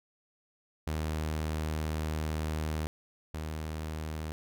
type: tone pair in turn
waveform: sawtooth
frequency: 77.78 / 78.13 Hz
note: D#2 / D#2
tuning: 0 / +8 cents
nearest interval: unison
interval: 8 cents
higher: second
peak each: -27 / -31 dBFS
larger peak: first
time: 0.87-2.87 / 3.34-4.32 s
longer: first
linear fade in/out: 0 ms
effects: none